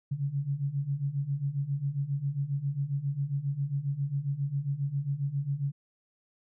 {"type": "beating tone pair", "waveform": "sine", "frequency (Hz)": [136.1, 143.5], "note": ["C#3", "D3"], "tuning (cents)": [-31, -40], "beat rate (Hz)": 7.4, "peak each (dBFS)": [-33, -30], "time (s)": [0.11, 5.72], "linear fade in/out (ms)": 10, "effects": []}